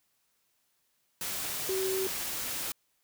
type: tone in noise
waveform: sine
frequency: 380.2 Hz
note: F#4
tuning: 47 cents sharp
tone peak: -29 dBFS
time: 1.69-2.07 s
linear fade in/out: 2 ms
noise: white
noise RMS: -35 dBFS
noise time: 1.21-2.72 s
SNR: +3 dB
effects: white hiss -74 dBFS RMS until 3.03 s